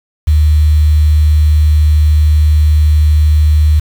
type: tone with quantisation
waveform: sine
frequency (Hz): 76.1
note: D#2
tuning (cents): -38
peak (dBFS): -5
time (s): 0.27-3.8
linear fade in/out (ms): 10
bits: 5
effects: none